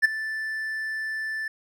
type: tone with ADSR envelope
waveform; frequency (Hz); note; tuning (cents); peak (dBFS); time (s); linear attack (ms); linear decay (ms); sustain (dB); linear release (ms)
triangle; 1760; A6; 0; -10; 0.02-1.48; 28; 13; -16; 4
effects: none